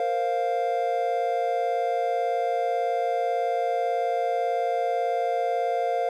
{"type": "chord", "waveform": "triangle", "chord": "Bb suspended second", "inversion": "none", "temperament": "just", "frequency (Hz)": [466.2, 524.4, 699.2], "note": ["Bb4", "C5", "F5"], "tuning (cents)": [0, 4, 2], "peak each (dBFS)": [-27, -27, -23], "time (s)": [0, 6.09], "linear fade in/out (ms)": 2, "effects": []}